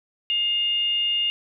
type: tone with frequency modulation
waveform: sine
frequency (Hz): 2830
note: F7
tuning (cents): +22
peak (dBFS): -20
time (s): 0.3-1.3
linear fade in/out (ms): 0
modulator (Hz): 708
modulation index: 0.22
effects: none